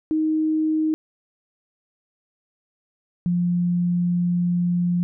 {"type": "tone pair in turn", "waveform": "sine", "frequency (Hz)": [312.9, 175.61], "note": ["D#4", "F3"], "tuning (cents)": [10, 10], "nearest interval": "minor seventh", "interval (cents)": 1000, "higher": "first", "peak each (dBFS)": -18, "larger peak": "neither", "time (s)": [[0.11, 0.94], [3.26, 5.03]], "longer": "second", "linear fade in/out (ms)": 0, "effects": []}